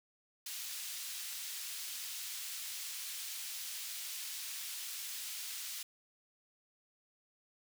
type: high-pass noise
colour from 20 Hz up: pink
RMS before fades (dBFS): -43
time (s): 0.46-5.83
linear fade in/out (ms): 5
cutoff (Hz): 3300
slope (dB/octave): 12
effects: none